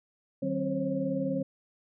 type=tone cluster; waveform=sine; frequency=154.8 / 190.7 / 266.2 / 523 / 543 Hz; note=D#3 / G3 / C4 / C5 / C#5; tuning=-9 / -47 / +30 / -1 / -36 cents; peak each=-37 / -34 / -31 / -40 / -33 dBFS; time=0.42-1.43 s; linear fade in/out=10 ms; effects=none